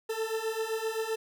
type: beating tone pair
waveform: 40% pulse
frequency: 440 / 447.7 Hz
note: A4 / A4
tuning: 0 / +30 cents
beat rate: 7.7 Hz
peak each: -33 / -32 dBFS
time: 0.09-1.16 s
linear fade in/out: 10 ms
effects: none